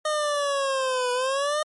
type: linear two-way sweep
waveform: 25% pulse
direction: down then up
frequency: 616 to 491 to 616 Hz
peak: -19 dBFS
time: 0.05-1.63 s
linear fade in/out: 5 ms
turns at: 1.12 s
effects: MP3 48 kbps